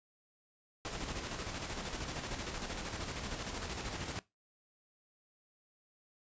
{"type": "noise with tremolo", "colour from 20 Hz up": "pink", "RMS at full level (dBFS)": -39, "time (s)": [0.85, 4.19], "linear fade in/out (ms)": 0, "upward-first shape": "square", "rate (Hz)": 13, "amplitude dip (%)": 40, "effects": ["noise-tail reverb RT60 0.2 s tail -20 dB re dry", "resampled to 16000 Hz"]}